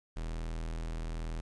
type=tone; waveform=45% pulse; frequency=40.66 Hz; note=E1; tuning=23 cents flat; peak=-35 dBFS; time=0.16-1.41 s; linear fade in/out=10 ms; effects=resampled to 22050 Hz + 11-bit